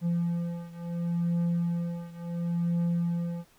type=beating tone pair; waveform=triangle; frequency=171 / 171.71 Hz; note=F3 / F3; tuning=-36 / -29 cents; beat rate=0.71 Hz; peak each=-27 / -29 dBFS; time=0.01-3.45 s; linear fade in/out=50 ms; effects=pink hiss -62 dBFS RMS until 3.58 s